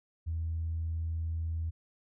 sine tone, 81.7 Hz, E2, 15 cents flat, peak -30 dBFS, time 0.26-1.71 s, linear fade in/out 20 ms, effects tanh soft clip ceiling -26 dBFS

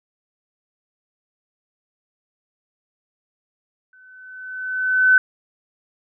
sine tone with exponential growth, 1514 Hz, F#6, 39 cents sharp, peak -8 dBFS, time 3.93-5.18 s, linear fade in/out 2 ms, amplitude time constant 270 ms, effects none

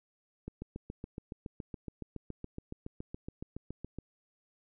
click train, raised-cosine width 3 ms, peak -27 dBFS, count 26, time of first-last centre 0.48-3.986 s, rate 7.13 Hz, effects none

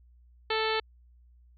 harmonic tone, 440 Hz, A4, in tune, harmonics 1 / 2 / 3 / 4 / 5 / 6 / 7 / 8 / 9 / 10, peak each -30 / -33 / -35 / -36 / -37 / -38 / -38 / -39 / -40 / -40 dBFS, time 0.5-0.8 s, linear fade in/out 5 ms, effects added 60 Hz sine -55 dBFS peak until 1.57 s

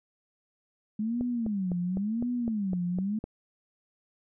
sine tone with vibrato, 207.7 Hz, G#3, in tune, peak -27 dBFS, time 0.99-3.19 s, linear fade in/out 5 ms, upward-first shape sine, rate 0.94 Hz, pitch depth 290 cents each way
click train, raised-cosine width 2 ms, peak -23 dBFS, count 9, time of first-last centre 1.21-3.24 s, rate 3.94 Hz
effects none

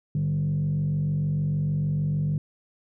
sine tone with frequency modulation, 150.5 Hz, D3, 43 cents sharp, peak -21 dBFS, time 0.15-2.38 s, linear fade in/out 2 ms, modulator 46.6 Hz, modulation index 0.62, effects tanh soft clip ceiling -19 dBFS

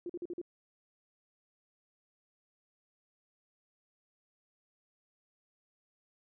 sine tone bursts, 349.2 Hz, F4, in tune, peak -36 dBFS, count 5, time 0.06-0.415 s, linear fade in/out 2 ms, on 35 ms, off 45 ms, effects none

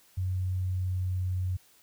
sine tone with pitch glide, 92.5 to 91.81 Hz, F#2 to F#2, 0 to -13 cents, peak -27 dBFS, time 0.17-1.57 s, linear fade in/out 10 ms, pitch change -13 cents, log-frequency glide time 0.36-1.37 s, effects white hiss -61 dBFS RMS until 1.82 s

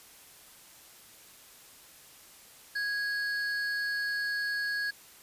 triangle tone pair together, 1655 / 4418 Hz, G#6 / C#8, -6 / -7 cents, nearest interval octave + perfect fourth, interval 1699 cents, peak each -28 / -38 dBFS, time 2.75-4.91 s, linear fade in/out 10 ms, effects white hiss -54 dBFS RMS until 5.22 s + resampled to 32000 Hz

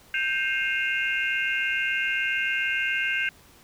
sine tone cluster, 1570 / 2133 / 2468 / 2664 / 2791 Hz, G6 / C7 / D#7 / E7 / F7, +2 / +33 / -15 / +18 / -2 cents, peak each -26 / -29 / -34 / -34 / -30 dBFS, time 0.14-3.29 s, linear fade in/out 2 ms, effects tanh soft clip ceiling -13 dBFS + pink hiss -54 dBFS RMS until 3.63 s

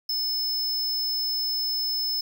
square tone, 5230 Hz, E8, 15 cents flat, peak -25 dBFS, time 0.09-2.21 s, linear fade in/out 5 ms, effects none

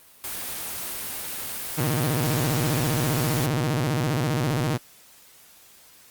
white noise, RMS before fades -32 dBFS, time 0.24-3.46 s, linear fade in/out 0 ms
sawtooth tone with vibrato, 136.8 Hz, C#3, 23 cents flat, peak -18 dBFS, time 1.77-4.78 s, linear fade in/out 20 ms, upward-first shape square, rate 15 Hz, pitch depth 220 cents each way
effects white hiss -52 dBFS RMS until 6.1 s + Opus 32 kbps

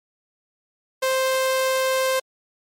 sawtooth tone, 524 Hz, C5, 2 cents sharp, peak -15 dBFS, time 1.02-2.2 s, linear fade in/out 10 ms, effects MP3 64 kbps

